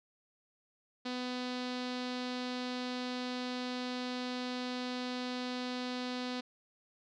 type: tone with low-pass filter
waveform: sawtooth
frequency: 250 Hz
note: B3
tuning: 21 cents sharp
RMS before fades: -38 dBFS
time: 1.05-6.41 s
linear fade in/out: 10 ms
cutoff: 4300 Hz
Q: 3
effects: none